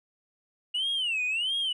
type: tone with vibrato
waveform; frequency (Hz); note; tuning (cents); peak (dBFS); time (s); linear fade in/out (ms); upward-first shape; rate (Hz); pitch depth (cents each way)
sine; 2845; F7; +31; -24; 0.74-1.73; 10; sine; 1.5; 240
effects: tanh soft clip ceiling -24 dBFS